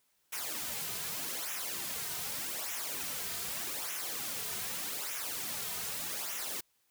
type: noise with flanger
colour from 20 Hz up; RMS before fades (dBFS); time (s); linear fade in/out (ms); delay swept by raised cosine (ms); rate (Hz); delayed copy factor
white; -38; 0.32-6.61; 10; 0.22 to 3.62; 0.83; -0.7
effects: white hiss -74 dBFS RMS until 6.9 s